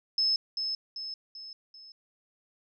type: tone with echo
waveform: sine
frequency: 5210 Hz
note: E8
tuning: 21 cents flat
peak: -23 dBFS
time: 0.18-0.36 s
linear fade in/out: 2 ms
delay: 390 ms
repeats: 4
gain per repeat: -6 dB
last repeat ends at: 1.92 s
effects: none

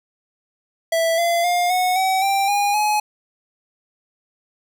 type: tone with pitch steps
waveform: square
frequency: 659.3 / 682.9 / 707.4 / 732.8 / 759.1 / 786.3 / 814.5 / 843.7 Hz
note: E5 / F5 / F5 / F#5 / F#5 / G5 / G#5 / G#5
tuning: 0 / -39 / +22 / -17 / +44 / +5 / -34 / +27 cents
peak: -17 dBFS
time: 0.92-3 s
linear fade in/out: 5 ms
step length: 260 ms
effects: none

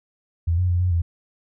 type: tone with pitch steps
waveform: sine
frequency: 84.1 / 90.5 / 88 / 90.7 / 84.9 Hz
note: E2 / F#2 / F2 / F#2 / F2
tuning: +35 / -38 / +14 / -34 / -48 cents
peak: -17 dBFS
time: 0.47-1.02 s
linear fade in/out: 10 ms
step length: 110 ms
effects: none

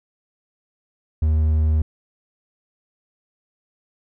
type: tone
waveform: triangle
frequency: 77.78 Hz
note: D#2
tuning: in tune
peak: -13 dBFS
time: 1.22-1.82 s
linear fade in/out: 5 ms
effects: none

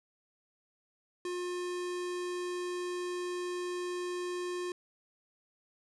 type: tone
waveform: square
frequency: 356.9 Hz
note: F4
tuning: 38 cents sharp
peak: -35 dBFS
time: 1.25-4.72 s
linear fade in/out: 2 ms
effects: resampled to 24000 Hz

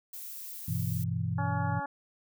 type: noise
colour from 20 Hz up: violet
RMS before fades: -42 dBFS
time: 0.13-1.04 s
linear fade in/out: 5 ms
type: chord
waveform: sine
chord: E minor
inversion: first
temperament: just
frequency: 98.89 / 123.61 / 164.81 Hz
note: G2 / B2 / E3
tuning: +16 / +2 / 0 cents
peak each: -33 dBFS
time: 0.68-1.8 s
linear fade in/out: 5 ms
type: harmonic tone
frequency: 282.4 Hz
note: C#4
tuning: 32 cents sharp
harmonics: 1 / 2 / 3 / 4 / 5 / 6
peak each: -44 / -43 / -34 / -42 / -41 / -44 dBFS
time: 1.38-1.86 s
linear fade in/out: 5 ms
effects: none

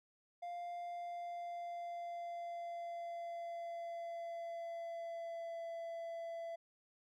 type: tone with pitch glide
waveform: triangle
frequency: 698.5 to 670 Hz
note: F5 to E5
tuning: 0 to +28 cents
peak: -40 dBFS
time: 0.42-6.56 s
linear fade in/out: 10 ms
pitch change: -72 cents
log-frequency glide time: 0.8-5.63 s
effects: none

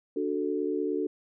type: chord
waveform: sine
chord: D major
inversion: none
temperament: equal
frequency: 293.7 / 370 / 440 Hz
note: D4 / F#4 / A4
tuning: 0 / 0 / 0 cents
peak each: -31 dBFS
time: 0.16-1.07 s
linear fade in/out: 5 ms
effects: none

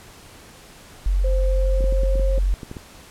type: tone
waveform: sine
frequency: 46.25 Hz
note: F#1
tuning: in tune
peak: -16 dBFS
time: 1.06-2.54 s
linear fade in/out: 0 ms
type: tone with pitch glide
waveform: sine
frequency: 522 to 534.5 Hz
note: C5 to C5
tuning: -4 to +37 cents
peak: -25 dBFS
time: 1.24-2.39 s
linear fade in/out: 5 ms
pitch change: +41 cents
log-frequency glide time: 1.46-2.16 s
type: clicks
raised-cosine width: 3 ms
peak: -20 dBFS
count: 10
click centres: 1.807 / 1.841 / 1.925 / 2.034 / 2.156 / 2.196 / 2.379 / 2.632 / 2.714 / 2.768 s
effects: pink hiss -45 dBFS RMS until 3.1 s + low-pass 12000 Hz 12 dB/octave

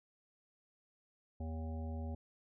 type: harmonic tone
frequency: 80 Hz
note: D#2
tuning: 49 cents sharp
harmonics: 1 / 3 / 5 / 7 / 9 / 10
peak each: -39 / -46 / -55 / -53 / -56 / -57 dBFS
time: 1.4-2.15 s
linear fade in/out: 5 ms
effects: none

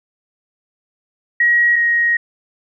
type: tone pair in turn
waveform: sine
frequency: 1901 / 1882.4 Hz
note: A#6 / A#6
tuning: +33 / +16 cents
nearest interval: unison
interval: 17 cents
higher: first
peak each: -10 / -12 dBFS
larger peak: first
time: 1.4-1.76 / 1.76-2.17 s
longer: second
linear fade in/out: 5 ms
effects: none

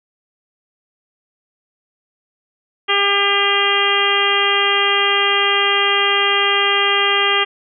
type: harmonic tone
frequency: 401 Hz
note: G4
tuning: 39 cents sharp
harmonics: 1 / 2 / 3 / 4 / 5 / 6 / 7 / 8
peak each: -22 / -24 / -20 / -24 / -20 / -24 / -20 / -20 dBFS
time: 2.88-7.45 s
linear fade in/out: 20 ms
effects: none

